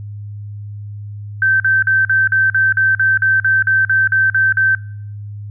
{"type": "tone bursts", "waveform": "sine", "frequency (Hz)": 1552, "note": "G6", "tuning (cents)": -18, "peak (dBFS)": -10, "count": 15, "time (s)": [1.42, 4.75], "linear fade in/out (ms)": 2, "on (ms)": 180, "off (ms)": 45, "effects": ["noise-tail reverb RT60 0.7 s tail -25 dB re dry", "added 103 Hz sine -26 dBFS peak until 5.5 s"]}